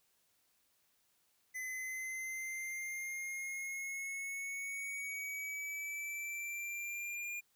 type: exponential sweep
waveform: square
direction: up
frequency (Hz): 2024 to 2416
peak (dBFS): -40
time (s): 1.54-7.41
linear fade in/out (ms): 20
effects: white hiss -75 dBFS RMS until 7.55 s